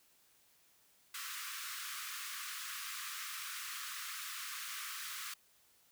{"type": "high-pass noise", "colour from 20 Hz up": "pink", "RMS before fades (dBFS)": -44, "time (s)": [1.14, 5.34], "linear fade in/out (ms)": 5, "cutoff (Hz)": 1100, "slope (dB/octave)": 96, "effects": ["white hiss -69 dBFS RMS until 5.91 s"]}